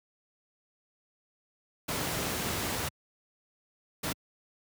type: noise bursts at uneven times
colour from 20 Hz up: pink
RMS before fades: -32 dBFS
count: 2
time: 1.88-2.89 / 4.03-4.13 s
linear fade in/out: 10 ms
effects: high-pass 80 Hz 12 dB/octave